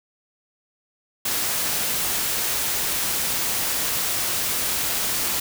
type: noise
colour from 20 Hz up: white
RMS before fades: -24 dBFS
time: 1.25-5.4 s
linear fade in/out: 5 ms
effects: none